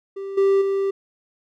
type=tone with level steps; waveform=triangle; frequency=392 Hz; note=G4; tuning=in tune; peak=-26 / -12 / -17 dBFS; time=0.16-0.91 s; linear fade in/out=10 ms; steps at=0.37 / 0.61 s; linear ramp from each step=10 ms; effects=none